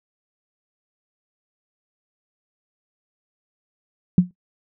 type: tone with exponential decay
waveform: sine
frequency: 179.4 Hz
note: F3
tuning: 47 cents sharp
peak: -6 dBFS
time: 4.18-4.31 s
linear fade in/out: 2 ms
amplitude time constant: 27 ms
effects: noise-tail reverb RT60 0.1 s tail -17 dB re dry